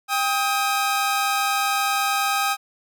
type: tone pair together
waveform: sawtooth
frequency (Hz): 795.6 / 1263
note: G5 / D#6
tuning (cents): +25 / +26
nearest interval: minor sixth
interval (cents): 801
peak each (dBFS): -19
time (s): 0.08-2.57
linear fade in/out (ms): 50
effects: none